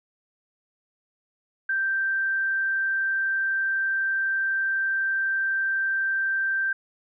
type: tone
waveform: sine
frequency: 1568 Hz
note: G6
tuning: in tune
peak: -22 dBFS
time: 1.69-6.73 s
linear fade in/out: 5 ms
effects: none